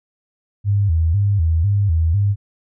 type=tone with vibrato; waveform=sine; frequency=90.7 Hz; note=F#2; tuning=34 cents flat; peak=-13 dBFS; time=0.64-2.36 s; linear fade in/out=50 ms; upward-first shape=square; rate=2 Hz; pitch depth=190 cents each way; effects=none